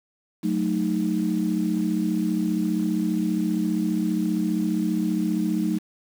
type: chord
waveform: sine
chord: D# diminished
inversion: first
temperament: equal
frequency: 185 / 220 / 311.1 Hz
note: F#3 / A3 / D#4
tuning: 0 / 0 / 0 cents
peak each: -25 dBFS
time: 0.43-5.79 s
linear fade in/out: 20 ms
effects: tanh soft clip ceiling -11 dBFS + 7-bit